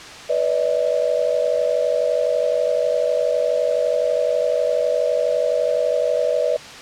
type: tone cluster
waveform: sine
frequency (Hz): 492.6 / 580 / 632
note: B4 / D5 / D#5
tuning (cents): -5 / -22 / +27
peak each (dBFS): -21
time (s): 0.29-6.57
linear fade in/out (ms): 10
effects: white hiss -36 dBFS RMS until 6.81 s + low-pass 5000 Hz 12 dB/octave